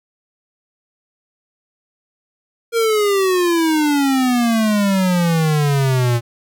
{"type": "exponential sweep", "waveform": "square", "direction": "down", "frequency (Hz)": [469.2, 116.54], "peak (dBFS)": -14, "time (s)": [2.72, 6.21], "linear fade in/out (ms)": 50, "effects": []}